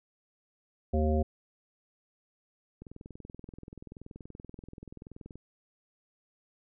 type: harmonic tone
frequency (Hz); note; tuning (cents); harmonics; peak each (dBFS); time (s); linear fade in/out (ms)
77.1; D#2; -15; 1 / 3 / 5 / 7 / 9; -26 / -31 / -33 / -34 / -36; 0.93-1.23; 10
type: click train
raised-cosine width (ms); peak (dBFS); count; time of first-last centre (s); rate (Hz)
3; -32; 54; 2.82-5.356; 20.9
effects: none